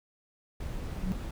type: noise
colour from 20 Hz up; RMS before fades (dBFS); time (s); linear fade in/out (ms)
brown; -36; 0.6-1.31; 5
type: tone with exponential growth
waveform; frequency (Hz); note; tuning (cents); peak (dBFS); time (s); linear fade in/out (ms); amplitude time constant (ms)
sine; 185; F#3; 0; -24; 0.86-1.12; 0; 55
effects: none